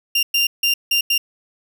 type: tone bursts at uneven times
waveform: 30% pulse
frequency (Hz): 2787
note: F7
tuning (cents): -4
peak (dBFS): -12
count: 5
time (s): 0.15-0.23 / 0.34-0.47 / 0.63-0.74 / 0.91-1.01 / 1.1-1.18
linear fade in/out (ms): 5
effects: none